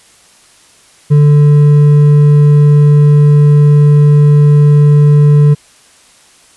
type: tone with hard clipping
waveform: triangle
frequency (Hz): 146.83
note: D3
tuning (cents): 0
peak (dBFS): -4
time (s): 1.1-5.55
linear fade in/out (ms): 20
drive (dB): 8
effects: white hiss -44 dBFS RMS until 6.56 s + resampled to 24000 Hz